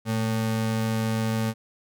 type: ring-modulated tone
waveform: square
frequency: 168.1 Hz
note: E3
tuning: 34 cents sharp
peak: -21 dBFS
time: 0.05-1.54 s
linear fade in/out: 50 ms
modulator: 53.3 Hz
effects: none